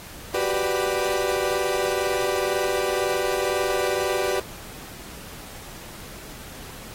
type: chord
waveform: 35% pulse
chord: G major seventh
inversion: third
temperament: equal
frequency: 370 / 392 / 493.9 / 587.3 Hz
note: F#4 / G4 / B4 / D5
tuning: 0 / 0 / 0 / 0 cents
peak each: -26 dBFS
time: 0.34-4.4 s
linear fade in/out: 5 ms
effects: pink hiss -41 dBFS RMS until 6.94 s + AAC 48 kbps